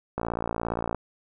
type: click train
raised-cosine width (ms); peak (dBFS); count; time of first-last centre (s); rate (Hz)
1; -14; 45; 0.18-0.947; 57.4
effects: none